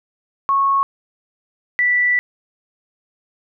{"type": "tone pair in turn", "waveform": "sine", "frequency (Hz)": [1100, 1967.3], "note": ["C#6", "B6"], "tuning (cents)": [-14, -7], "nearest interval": "minor seventh", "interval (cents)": 1007, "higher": "second", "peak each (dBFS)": -13, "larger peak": "neither", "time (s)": [[0.49, 0.83], [1.79, 2.19]], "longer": "second", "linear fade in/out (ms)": 0, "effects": []}